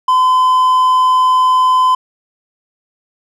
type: tone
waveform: triangle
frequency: 1020 Hz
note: C6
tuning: 44 cents flat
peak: -6 dBFS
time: 0.08-1.95 s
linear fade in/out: 5 ms
effects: none